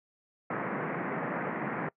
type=band-pass noise; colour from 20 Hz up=pink; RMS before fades=-34 dBFS; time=0.5-1.89 s; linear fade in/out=5 ms; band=140 to 2100 Hz; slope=48 dB/octave; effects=noise-tail reverb RT60 0.1 s tail -23 dB re dry